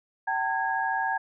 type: tone cluster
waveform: sine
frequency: 769 / 903 / 1648 Hz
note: G5 / A5 / G#6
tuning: -33 / +45 / -14 cents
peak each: -29 dBFS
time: 0.27-1.18 s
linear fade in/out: 10 ms
effects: none